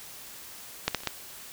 clicks, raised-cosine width 0.2 ms, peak -6 / -30 / -8 / -28 / -23 / -9 / -29 dBFS, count 7, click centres 0.88 / 0.912 / 0.947 / 1.005 / 1.035 / 1.073 / 1.107 s, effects white hiss -45 dBFS RMS until 1.52 s

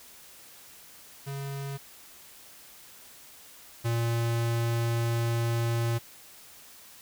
square tone pair in turn, 138.59 / 116.54 Hz, C#3 / A#2, 0 / 0 cents, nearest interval minor third, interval 300 cents, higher first, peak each -34 / -26 dBFS, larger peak second, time 1.26-1.78 / 3.84-5.99 s, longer second, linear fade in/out 20 ms, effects white hiss -51 dBFS RMS until 7.01 s

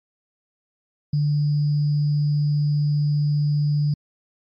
sine tone with sample-and-hold, 147.5 Hz, D3, 8 cents sharp, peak -17 dBFS, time 1.13-3.94 s, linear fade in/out 5 ms, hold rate 4900 Hz, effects MP3 32 kbps

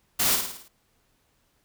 white noise with echo, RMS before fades -23 dBFS, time 0.19-0.36 s, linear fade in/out 10 ms, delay 54 ms, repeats 6, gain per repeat -5 dB, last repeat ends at 0.684 s, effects pink hiss -68 dBFS RMS until 1.64 s

